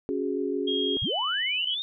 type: chord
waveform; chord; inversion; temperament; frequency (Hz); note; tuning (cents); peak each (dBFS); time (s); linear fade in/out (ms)
sine; C# suspended fourth; none; just; 277.2 / 369.6 / 415.8; C#4 / F#4 / G#4; 0 / -2 / +2; -30; 0.09-0.97; 0
type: tone with pitch glide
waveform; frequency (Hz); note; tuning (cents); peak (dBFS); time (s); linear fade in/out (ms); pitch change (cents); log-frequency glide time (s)
sine; 3259 to 2989; G#7 to F#7; -33 to +17; -27; 0.67-1.75; 10; -150; 1.04-1.13
type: linear sweep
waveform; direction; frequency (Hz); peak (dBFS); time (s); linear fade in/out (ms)
sine; up; 59.1 to 3729; -28; 1.02-1.82; 0
effects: none

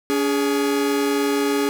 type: tone pair together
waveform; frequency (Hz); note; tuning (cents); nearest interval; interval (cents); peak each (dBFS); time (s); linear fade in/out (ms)
45% pulse; 284.6 / 415.3; C#4 / G#4; +46 / 0; perfect fifth; 654; -21; 0.1-1.69; 0
effects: none

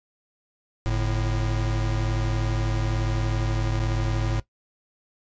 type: tone pair together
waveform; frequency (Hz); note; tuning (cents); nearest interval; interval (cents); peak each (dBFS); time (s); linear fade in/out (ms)
square; 48.87 / 110; G1 / A2; -5 / 0; octave + major second; 1405; -26 / -26; 0.86-4.4; 0
effects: noise-tail reverb RT60 0.1 s tail -17 dB re dry + resampled to 16000 Hz

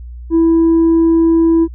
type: tone with tanh clipping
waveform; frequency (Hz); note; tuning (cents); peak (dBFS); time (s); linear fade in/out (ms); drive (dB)
sine; 329.6; E4; 0; -8; 0.3-1.68; 50; 1
effects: added 60 Hz sine -27 dBFS peak until 1.74 s

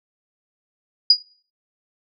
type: tone with exponential decay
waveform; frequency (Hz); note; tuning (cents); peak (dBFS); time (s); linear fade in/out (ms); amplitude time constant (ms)
sine; 4899; D#8; -28; -5; 1.1-1.19; 5; 19
effects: noise-tail reverb RT60 0.4 s tail -17 dB re dry

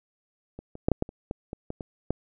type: clicks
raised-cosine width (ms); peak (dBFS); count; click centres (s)
2; -26 / -27 / -8 / -7 / -11 / -27 / -17 / -21 / -20 / -22 / -12; 11; 0.59 / 0.754 / 0.885 / 0.917 / 1.024 / 1.091 / 1.311 / 1.531 / 1.704 / 1.808 / 2.106
effects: none

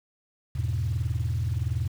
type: chord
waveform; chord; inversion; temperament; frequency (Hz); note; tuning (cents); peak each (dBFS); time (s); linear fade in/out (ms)
sine; E major; none; equal; 82.41 / 103.83 / 123.47; E2 / G#2 / B2; 0 / 0 / 0; -28; 0.55-1.88; 10
effects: tanh soft clip ceiling -19 dBFS + 8-bit

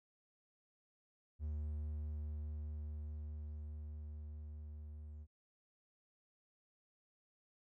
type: tone with level ramp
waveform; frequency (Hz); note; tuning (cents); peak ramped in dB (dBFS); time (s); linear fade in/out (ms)
triangle; 75.4; D2; +46; -36 to -46; 1.39-5.27; 50
effects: none

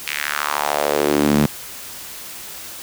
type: tone with high-pass filter sweep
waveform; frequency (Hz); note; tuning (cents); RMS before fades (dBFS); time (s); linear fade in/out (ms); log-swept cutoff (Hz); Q
sawtooth; 73.42; D2; 0; -19; 0.07-1.46; 0; 2400 to 180; 2.6
effects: white hiss -34 dBFS RMS until 2.82 s

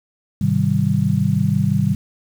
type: chord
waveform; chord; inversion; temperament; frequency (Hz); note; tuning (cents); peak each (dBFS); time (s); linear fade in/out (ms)
sine; Ab major seventh; none; just; 103.83 / 129.78 / 155.74 / 194.67; Ab2 / C3 / Eb3 / G3; 0 / -14 / +2 / -12; -22 / -20 / -20 / -19; 0.41-1.95; 5
effects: 7-bit

